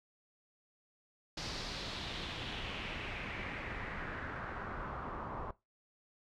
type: noise with low-pass filter sweep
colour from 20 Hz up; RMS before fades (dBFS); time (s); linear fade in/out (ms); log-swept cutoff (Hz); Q
pink; -42; 1.37-5.51; 5; 5000 to 1000; 2.8
effects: noise-tail reverb RT60 0.2 s tail -18 dB re dry